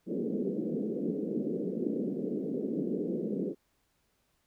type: band-pass noise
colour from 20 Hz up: pink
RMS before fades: -33 dBFS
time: 0.06-3.55 s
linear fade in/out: 50 ms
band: 180 to 480 Hz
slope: 48 dB/octave
effects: pink hiss -74 dBFS RMS until 4.46 s